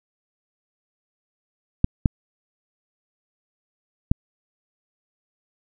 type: clicks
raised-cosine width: 5 ms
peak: -3 dBFS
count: 3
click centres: 1.844 / 2.058 / 4.115 s
effects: none